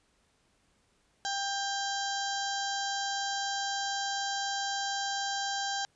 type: harmonic tone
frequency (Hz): 793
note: G5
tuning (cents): +20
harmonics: 1 / 2 / 4 / 5 / 6 / 7 / 8 / 9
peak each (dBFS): -34 / -37 / -40 / -41 / -42 / -42 / -43 / -44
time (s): 1.25-5.85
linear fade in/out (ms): 0
effects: pink hiss -70 dBFS RMS until 5.95 s + resampled to 22050 Hz